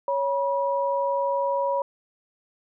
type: tone pair together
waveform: sine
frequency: 556 / 967.8 Hz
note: C#5 / B5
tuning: +5 / -35 cents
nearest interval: minor seventh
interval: 960 cents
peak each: -24 / -25 dBFS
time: 0.08-1.82 s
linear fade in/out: 2 ms
effects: none